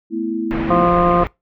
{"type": "chord", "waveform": "sine", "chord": "A suspended second", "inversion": "none", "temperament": "equal", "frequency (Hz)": [220, 246.9, 329.6], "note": ["A3", "B3", "E4"], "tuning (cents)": [0, 0, 0], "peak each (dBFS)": [-25, -26, -21], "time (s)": [0.1, 0.87], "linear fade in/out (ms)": 50}
{"type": "low-pass noise", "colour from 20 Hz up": "pink", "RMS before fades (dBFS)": -25, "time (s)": [0.51, 1.27], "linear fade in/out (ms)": 0, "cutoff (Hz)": 2400, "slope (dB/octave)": 24}
{"type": "harmonic tone", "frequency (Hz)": 174.61, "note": "F3", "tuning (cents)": 0, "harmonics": [1, 2, 3, 4, 6, 7], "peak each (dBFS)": [-19, -19, -19, -19, -19, -19], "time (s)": [0.7, 1.24], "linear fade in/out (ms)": 5}
{"effects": ["noise-tail reverb RT60 0.2 s tail -23 dB re dry"]}